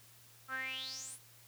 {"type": "tone with band-pass filter sweep", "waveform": "sawtooth", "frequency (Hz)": 261.6, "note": "C4", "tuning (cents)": 0, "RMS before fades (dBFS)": -42, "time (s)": [0.48, 1.19], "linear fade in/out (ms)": 50, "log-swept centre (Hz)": [1300, 11000], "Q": 9.8, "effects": ["added 116 Hz sine -65 dBFS peak until 1.47 s", "white hiss -61 dBFS RMS until 1.47 s"]}